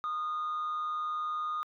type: tone with amplitude modulation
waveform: sine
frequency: 1230 Hz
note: D#6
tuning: 20 cents flat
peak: -27 dBFS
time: 0.04-1.63 s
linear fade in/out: 0 ms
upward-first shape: sine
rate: 160 Hz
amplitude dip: 45%
effects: tanh soft clip ceiling -29 dBFS